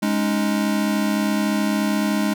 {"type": "chord", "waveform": "square", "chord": "Ab suspended fourth", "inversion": "none", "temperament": "equal", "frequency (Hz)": [207.7, 277.2, 311.1], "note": ["Ab3", "Db4", "Eb4"], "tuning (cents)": [0, 0, 0], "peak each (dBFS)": [-21, -27, -26], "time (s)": [0.02, 2.34], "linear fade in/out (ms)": 10, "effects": []}